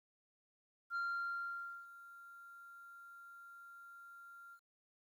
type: tone with ADSR envelope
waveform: sine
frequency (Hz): 1387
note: F6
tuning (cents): -12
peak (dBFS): -33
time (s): 0.9-4.6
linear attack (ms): 59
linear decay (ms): 900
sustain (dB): -20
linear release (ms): 70
effects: tanh soft clip ceiling -35 dBFS + 12-bit